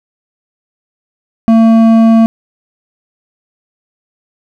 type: tone with hard clipping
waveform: triangle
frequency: 225.8 Hz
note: A3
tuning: 45 cents sharp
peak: -5 dBFS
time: 1.48-2.26 s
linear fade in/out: 0 ms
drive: 12 dB
effects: none